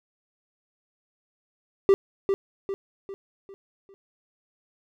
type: tone with echo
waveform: triangle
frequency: 392 Hz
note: G4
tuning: in tune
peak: -11 dBFS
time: 1.89-1.94 s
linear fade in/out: 0 ms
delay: 400 ms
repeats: 5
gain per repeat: -7 dB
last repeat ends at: 3.94 s
effects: none